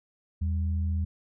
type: tone pair together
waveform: sine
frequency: 81.84 / 196 Hz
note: E2 / G3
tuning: -12 / 0 cents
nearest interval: octave + minor third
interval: 1512 cents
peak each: -25 / -37 dBFS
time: 0.41-1.05 s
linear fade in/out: 10 ms
effects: none